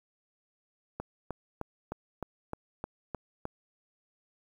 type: click train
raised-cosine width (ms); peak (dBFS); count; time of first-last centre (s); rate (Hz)
1; -21; 9; 1-3.454; 3.26
effects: 9-bit